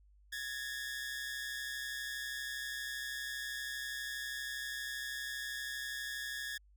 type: tone pair together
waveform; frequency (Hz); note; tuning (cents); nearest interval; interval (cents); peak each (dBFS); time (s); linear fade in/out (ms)
sawtooth; 1674 / 1806.5; G#6 / A6; +13 / +45; minor second; 132; -37 / -40; 0.32-6.58; 10
effects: added 50 Hz sine -61 dBFS peak until 6.76 s